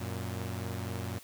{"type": "tone pair together", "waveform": "sawtooth", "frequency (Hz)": [92.5, 116.54], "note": ["F#2", "A#2"], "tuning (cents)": [0, 0], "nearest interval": "major third", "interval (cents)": 400, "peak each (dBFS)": [-33, -34], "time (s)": [0, 1.19], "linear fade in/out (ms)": 10, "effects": ["white hiss -54 dBFS RMS until 1.23 s"]}